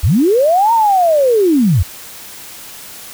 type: linear two-way sweep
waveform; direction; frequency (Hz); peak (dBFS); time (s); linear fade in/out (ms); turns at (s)
sine; up then down; 56.5 to 939 to 70; -8; 0.03-1.83; 10; 0.73
effects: white hiss -33 dBFS RMS until 3.13 s